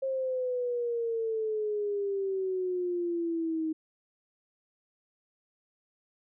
sine exponential sweep, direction down, 537 to 314.1 Hz, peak -28 dBFS, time 0.02-3.73 s, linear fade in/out 10 ms, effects none

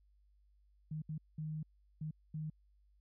sine tone bursts at uneven times, 154.9 Hz, D#3, 7 cents flat, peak -38 dBFS, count 5, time 0.91-1.02 / 1.09-1.18 / 1.38-1.63 / 2.01-2.11 / 2.34-2.5 s, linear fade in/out 5 ms, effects added 50 Hz sine -66 dBFS peak until 3 s

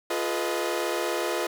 sawtooth chord, F half-diminished seventh, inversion none, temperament equal with one note detuned, 349.2 / 426 / 493.9 / 622.3 Hz, F4 / Ab4 / Cb5 / Eb5, 0 / +44 / 0 / 0 cents, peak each -26 / -29 / -28 / -28 dBFS, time 0.1-1.47 s, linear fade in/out 5 ms, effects none

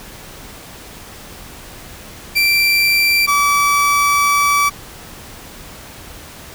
30% pulse tone pair in turn, 2351 / 1152 Hz, D7 / D6, +1 / -34 cents, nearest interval octave, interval 1235 cents, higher first, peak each -9 dBFS, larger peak neither, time 2.35-3.27 / 3.27-4.7 s, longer second, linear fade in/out 20 ms, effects pink hiss -36 dBFS RMS until 6.54 s

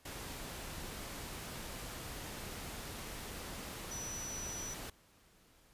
sine tone in noise, 5920 Hz, F#8, in tune, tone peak -42 dBFS, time 3.91-4.74 s, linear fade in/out 5 ms, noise pink, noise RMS -45 dBFS, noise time 0.05-4.9 s, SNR 0 dB, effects pink hiss -66 dBFS RMS until 5.73 s + resampled to 32000 Hz

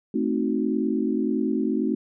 sine chord, A diminished seventh, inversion none, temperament equal, 220 / 261.6 / 311.1 / 370 Hz, A3 / C4 / Eb4 / Gb4, 0 / 0 / 0 / 0 cents, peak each -26 / -26 / -27 / -29 dBFS, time 0.14-1.95 s, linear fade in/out 5 ms, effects none

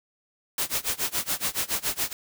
white noise with tremolo, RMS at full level -25 dBFS, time 0.58-2.13 s, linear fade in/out 2 ms, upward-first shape sine, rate 7.1 Hz, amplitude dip 95%, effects none

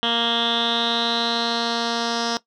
10% pulse tone with low-pass filter sweep, 233.1 Hz, A#3, in tune, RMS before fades -22 dBFS, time 0.03-2.37 s, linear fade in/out 0 ms, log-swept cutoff 3200 to 5000 Hz, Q 8.6, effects noise-tail reverb RT60 0.1 s tail -17 dB re dry

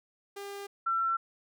sawtooth / sine tone pair in turn, 400.8 / 1348.1 Hz, G4 / E6, +38 / +38 cents, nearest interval octave + major sixth, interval 2100 cents, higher second, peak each -35 / -26 dBFS, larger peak second, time 0.36-0.67 / 0.86-1.17 s, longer neither, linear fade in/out 10 ms, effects none

